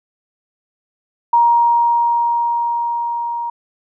sine tone with level ramp, 942 Hz, A#5, 18 cents sharp, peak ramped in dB -8 to -20 dBFS, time 1.33-3.5 s, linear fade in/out 5 ms, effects none

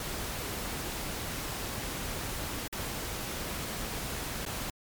pink noise with dropouts, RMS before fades -36 dBFS, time 0-4.7 s, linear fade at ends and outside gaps 2 ms, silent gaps 2.678-2.726 / 4.452-4.462 s, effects MP3 96 kbps

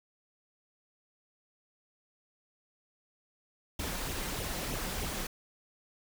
pink noise with flanger, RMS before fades -36 dBFS, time 3.79-5.27 s, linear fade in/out 5 ms, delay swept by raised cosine 0.31 to 5.71 ms, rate 3.2 Hz, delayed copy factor +0.6, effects none

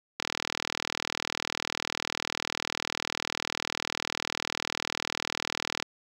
click train, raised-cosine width 0.2 ms, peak -10 dBFS, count 226, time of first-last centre 0.2-5.825 s, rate 40 Hz, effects high-pass 100 Hz 12 dB/octave + 7-bit

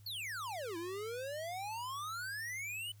square exponential two-way sweep, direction down then up, 4556 to 326.7 to 3026 Hz, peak -40 dBFS, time 0.06-2.92 s, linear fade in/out 5 ms, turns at 0.77 s, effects added 103 Hz sine -55 dBFS peak until 3 s + white hiss -69 dBFS RMS until 3 s

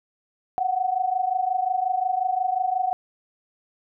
sine tone pair together, 727 / 752.6 Hz, F#5 / F#5, -31 / +29 cents, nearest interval minor second, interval 60 cents, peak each -25 / -23 dBFS, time 0.58-2.93 s, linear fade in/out 0 ms, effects none

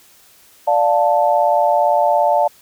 sine chord, D minor, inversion none, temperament just, 587.3 / 704.8 / 881 Hz, D5 / F5 / A5, 0 / +16 / +2 cents, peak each -16 dBFS, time 0.67-2.48 s, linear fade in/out 10 ms, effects white hiss -49 dBFS RMS until 2.61 s

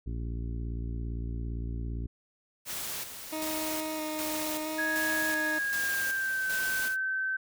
harmonic tone, 57.6 Hz, A#1, 20 cents flat, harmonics 1 / 2 / 3 / 4 / 5 / 6 / 7, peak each -33 / -38 / -48 / -45 / -46 / -52 / -53 dBFS, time 0.06-2.07 s, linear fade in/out 10 ms
white noise with tremolo, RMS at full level -36 dBFS, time 2.65-6.97 s, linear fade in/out 50 ms, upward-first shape square, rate 1.3 Hz, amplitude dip 55%
20% pulse tone with vibrato, 311.1 Hz, D#4, in tune, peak -28 dBFS, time 3.32-5.59 s, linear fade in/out 10 ms, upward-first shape square, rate 0.75 Hz, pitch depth 11 cents each way
sine tone with pitch glide, 1661.2 to 1541 Hz, G#6 to G6, 0 to -30 cents, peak -28 dBFS, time 4.78-7.37 s, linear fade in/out 10 ms, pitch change -130 cents, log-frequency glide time 5.49-6.48 s
effects none

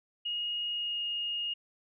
sine tone with pitch glide, 2871 to 2853 Hz, F7 to F7, +47 to +36 cents, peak -31 dBFS, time 0.25-1.54 s, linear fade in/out 10 ms, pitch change -11 cents, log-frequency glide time 0.71-1.03 s, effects none

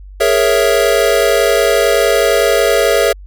square chord, A# half-diminished seventh, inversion third, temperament equal, 415.3 / 466.2 / 554.4 / 659.3 Hz, G#4 / A#4 / C#5 / E5, 0 / 0 / 0 / 0 cents, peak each -16 dBFS, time 0.2-3.13 s, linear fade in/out 10 ms, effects added 48 Hz sine -31 dBFS peak until 3.26 s

